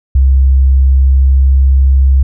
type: tone with pitch glide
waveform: sine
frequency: 66.5 to 66.92 Hz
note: C2 to C2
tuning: +29 to +40 cents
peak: -4 dBFS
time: 0.15-2.23 s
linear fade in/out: 5 ms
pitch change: +11 cents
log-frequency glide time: 0.94-1.55 s
effects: none